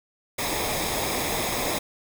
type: noise with comb filter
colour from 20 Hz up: pink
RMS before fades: -27 dBFS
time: 0.38-1.79 s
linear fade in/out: 10 ms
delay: 0.68 ms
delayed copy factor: -0.6
effects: none